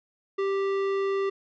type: tone with tanh clipping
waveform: sine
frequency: 392 Hz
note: G4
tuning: in tune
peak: -26 dBFS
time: 0.38-1.3 s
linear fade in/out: 10 ms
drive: 15 dB
effects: none